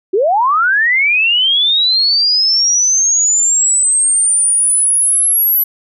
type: linear sweep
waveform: sine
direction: up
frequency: 348.5 to 11840 Hz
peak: -9 dBFS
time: 0.13-5.64 s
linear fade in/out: 10 ms
effects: none